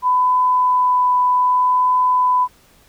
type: tone with vibrato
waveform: sine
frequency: 1000 Hz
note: B5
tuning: 21 cents sharp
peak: -12 dBFS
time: 0.02-2.48 s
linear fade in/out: 50 ms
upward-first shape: triangle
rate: 0.64 Hz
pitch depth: 9 cents each way
effects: pink hiss -52 dBFS RMS until 2.88 s